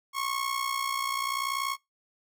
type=tone with amplitude modulation; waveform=sawtooth; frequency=1094 Hz; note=C#6; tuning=23 cents flat; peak=-22 dBFS; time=0.13-1.77 s; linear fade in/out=50 ms; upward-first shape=sine; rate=60.6 Hz; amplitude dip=70%; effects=noise-tail reverb RT60 0.2 s tail -24 dB re dry